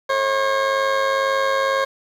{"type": "tone with amplitude modulation", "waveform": "20% pulse", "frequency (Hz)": 540, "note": "C#5", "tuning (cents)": -45, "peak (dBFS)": -10, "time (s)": [0.09, 1.85], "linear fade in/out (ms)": 10, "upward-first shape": "sine", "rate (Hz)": 102, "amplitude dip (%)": 50, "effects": ["low-pass 4000 Hz 12 dB/octave", "7-bit"]}